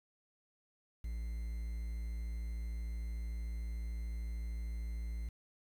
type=tone with quantisation; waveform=triangle; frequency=56.7 Hz; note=A#1; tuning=47 cents flat; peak=-35 dBFS; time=1.04-5.29 s; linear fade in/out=5 ms; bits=10; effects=none